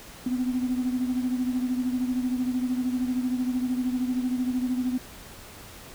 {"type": "beating tone pair", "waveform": "sine", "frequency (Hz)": [250, 263], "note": ["B3", "C4"], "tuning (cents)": [21, 9], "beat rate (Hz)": 13, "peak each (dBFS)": [-24, -30], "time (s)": [0.26, 4.98], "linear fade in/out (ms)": 5, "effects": ["tanh soft clip ceiling -18 dBFS", "pink hiss -45 dBFS RMS until 5.94 s"]}